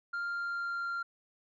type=tone with pitch glide; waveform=sine; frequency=1396.9 to 1386.4 Hz; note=F6 to F6; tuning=0 to -13 cents; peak=-30 dBFS; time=0.13-1.03 s; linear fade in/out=10 ms; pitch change=-13 cents; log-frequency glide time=0.26-0.87 s; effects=tanh soft clip ceiling -32 dBFS

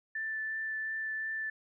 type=tone with vibrato; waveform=sine; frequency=1763 Hz; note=A6; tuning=3 cents sharp; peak=-33 dBFS; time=0.15-1.5 s; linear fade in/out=5 ms; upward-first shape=triangle; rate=2.8 Hz; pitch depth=10 cents each way; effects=none

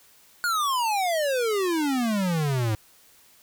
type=exponential sweep; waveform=square; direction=down; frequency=1463 to 104.9 Hz; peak=-23 dBFS; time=0.44-2.75 s; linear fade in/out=0 ms; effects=white hiss -56 dBFS RMS until 3.42 s

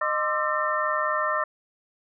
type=tone cluster; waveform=sine; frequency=614 / 1048 / 1189 / 1332 / 1808 Hz; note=D#5 / C6 / D6 / E6 / A6; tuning=-23 / +2 / +21 / +18 / +47 cents; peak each=-29 dBFS; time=0.01-1.44 s; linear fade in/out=5 ms; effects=none

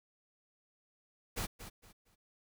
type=noise with echo; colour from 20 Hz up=pink; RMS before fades=-37 dBFS; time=1.36-1.47 s; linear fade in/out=20 ms; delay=230 ms; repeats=3; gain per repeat=-11 dB; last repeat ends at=2.16 s; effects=none

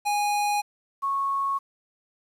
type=tone pair in turn; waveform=square / sine; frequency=825 / 1101.2 Hz; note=G#5 / C#6; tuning=-12 / -12 cents; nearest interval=perfect fourth; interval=500 cents; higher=second; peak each=-23 dBFS; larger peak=neither; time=0.05-0.62 / 1.02-1.59 s; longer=neither; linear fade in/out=20 ms; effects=resampled to 32000 Hz + 9-bit

